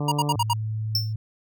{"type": "harmonic tone", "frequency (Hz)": 146.4, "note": "D3", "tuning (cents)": -5, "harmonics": [1, 2, 3, 4, 5, 6, 7, 8], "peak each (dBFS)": [-25, -31, -35, -37, -39, -41, -42, -43], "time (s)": [0, 0.36], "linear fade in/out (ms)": 5}
{"type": "tone bursts", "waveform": "square", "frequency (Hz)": 948, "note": "A#5", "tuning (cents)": 29, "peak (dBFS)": -20, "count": 5, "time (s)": [0.08, 0.534], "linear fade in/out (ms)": 5, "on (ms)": 38, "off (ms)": 66}
{"type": "tone", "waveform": "sine", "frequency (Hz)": 109, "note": "A2", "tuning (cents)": -16, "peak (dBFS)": -25, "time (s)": [0.35, 1.16], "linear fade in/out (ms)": 5}
{"type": "tone with exponential decay", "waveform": "square", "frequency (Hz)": 5370, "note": "E8", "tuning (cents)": 31, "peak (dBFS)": -18, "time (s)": [0.95, 1.13], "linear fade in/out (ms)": 2, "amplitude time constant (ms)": 39}
{"effects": []}